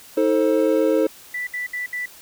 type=chord; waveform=triangle; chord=A diminished; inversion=second; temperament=just; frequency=316.8 / 440 / 528 Hz; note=Eb4 / A4 / C5; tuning=+31 / 0 / +16 cents; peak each=-18 dBFS; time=0.17-1.07 s; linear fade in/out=5 ms
type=tone bursts; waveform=sine; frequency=1975.5 Hz; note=B6; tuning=in tune; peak=-24 dBFS; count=4; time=1.34-2.058 s; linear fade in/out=5 ms; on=130 ms; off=66 ms
effects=white hiss -45 dBFS RMS until 2.21 s